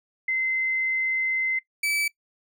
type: tone pair in turn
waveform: sine / 40% pulse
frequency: 2064 / 2304 Hz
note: C7 / D7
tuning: -24 / -34 cents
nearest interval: major second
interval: 190 cents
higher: second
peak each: -22 dBFS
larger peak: neither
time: 0.28-1.59 / 1.83-2.08 s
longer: first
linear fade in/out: 5 ms
effects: noise-tail reverb RT60 0.1 s tail -20 dB re dry